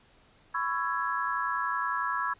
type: chord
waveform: sine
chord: C# minor seventh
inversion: third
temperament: just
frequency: 997.9 / 1108.7 / 1330.5 / 1663.1 Hz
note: B5 / C#6 / E6 / G#6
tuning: +18 / 0 / +16 / +2 cents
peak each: -33 dBFS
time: 0.54-2.34 s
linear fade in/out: 10 ms
effects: pink hiss -61 dBFS RMS until 2.39 s + resampled to 8000 Hz